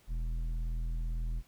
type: tone with tanh clipping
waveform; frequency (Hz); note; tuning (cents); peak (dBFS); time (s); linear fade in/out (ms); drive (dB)
triangle; 41; E1; -9; -33; 0.07-1.43; 50; 13
effects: pink hiss -65 dBFS RMS until 1.47 s